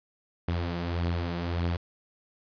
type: beating tone pair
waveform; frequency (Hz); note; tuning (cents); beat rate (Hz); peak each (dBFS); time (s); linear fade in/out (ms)
sawtooth; 85.6 / 87.3; F2 / F2; -34 / 0; 1.7; -25 / -30; 0.48-1.77; 5
effects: resampled to 11025 Hz + 9-bit